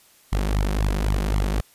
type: tone with flanger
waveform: sawtooth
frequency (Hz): 50.4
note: G1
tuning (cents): +49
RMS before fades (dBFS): -22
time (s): 0.32-1.61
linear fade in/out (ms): 10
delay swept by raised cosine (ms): 0.89 to 5.59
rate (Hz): 3.8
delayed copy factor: +1
effects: white hiss -55 dBFS RMS until 1.74 s + resampled to 32000 Hz